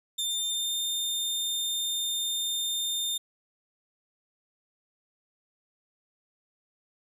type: tone with pitch glide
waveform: sawtooth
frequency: 3598 to 3621 Hz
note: A7 to A7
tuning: +38 to +49 cents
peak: -25 dBFS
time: 0.18-3.18 s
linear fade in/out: 10 ms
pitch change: +11 cents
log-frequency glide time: 0.44-0.73 s
effects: none